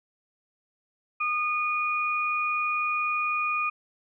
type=tone pair together; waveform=sine; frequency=1226 / 2452 Hz; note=D#6 / D#7; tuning=-26 / -26 cents; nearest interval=octave; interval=1200 cents; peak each=-27 dBFS; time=1.2-3.7 s; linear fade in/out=10 ms; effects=none